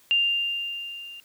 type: tone with level ramp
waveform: sine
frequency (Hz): 2794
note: F7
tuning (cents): 0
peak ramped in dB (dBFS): -17 to -39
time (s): 0.11-1.2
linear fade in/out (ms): 0
effects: white hiss -58 dBFS RMS until 1.24 s